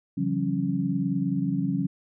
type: tone cluster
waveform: sine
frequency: 140.2 / 170.5 / 189.5 / 275 Hz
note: C#3 / F3 / F#3 / C#4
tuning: +20 / -41 / +42 / -14 cents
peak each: -31 / -29 / -28 / -28 dBFS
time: 0.17-1.87 s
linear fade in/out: 10 ms
effects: none